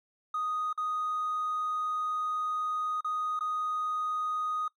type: tone with dropouts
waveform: triangle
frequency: 1244 Hz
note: D#6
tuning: 1 cent flat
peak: -26 dBFS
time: 0.34-4.68 s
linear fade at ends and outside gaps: 5 ms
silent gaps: 0.729-0.776 / 3.008-3.045 / 3.392-3.407 s
effects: noise-tail reverb RT60 0.1 s tail -23 dB re dry + tanh soft clip ceiling -25 dBFS